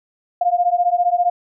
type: beating tone pair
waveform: sine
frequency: 698.5 / 713.5 Hz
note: F5 / F5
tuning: 0 / +37 cents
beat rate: 15 Hz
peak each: -17 dBFS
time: 0.41-1.3 s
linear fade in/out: 5 ms
effects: none